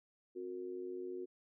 sine tone with amplitude modulation, 364.3 Hz, F#4, 27 cents flat, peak -37 dBFS, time 0.35-1.26 s, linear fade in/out 20 ms, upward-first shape sine, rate 99.9 Hz, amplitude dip 80%, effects none

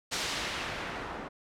white noise with low-pass filter sweep, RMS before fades -36 dBFS, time 0.11-1.29 s, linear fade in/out 20 ms, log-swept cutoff 6000 to 970 Hz, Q 0.8, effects none

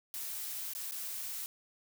blue noise with dropouts, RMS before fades -40 dBFS, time 0.14-1.46 s, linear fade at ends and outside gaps 0 ms, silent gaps 0.735-0.75 / 0.911-0.921 s, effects none

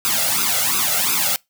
white noise with flanger, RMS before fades -19 dBFS, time 0.05-1.36 s, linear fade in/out 0 ms, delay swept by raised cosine 0.79 to 1.49 ms, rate 2.8 Hz, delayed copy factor +1, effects noise-tail reverb RT60 0.2 s tail -25 dB re dry + high-pass 150 Hz 12 dB/octave

